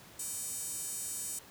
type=tone with high-pass filter; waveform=square; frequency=339 Hz; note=E4; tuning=49 cents sharp; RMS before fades=-39 dBFS; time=0.19-1.39 s; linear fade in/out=5 ms; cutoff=8100 Hz; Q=2.7; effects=pink hiss -54 dBFS RMS until 1.5 s + high-pass 80 Hz 12 dB/octave